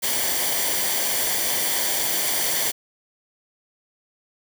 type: noise with comb filter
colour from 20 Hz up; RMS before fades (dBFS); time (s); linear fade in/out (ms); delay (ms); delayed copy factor
white; -23; 0.02-2.72; 20; 0.76; -0.6
effects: none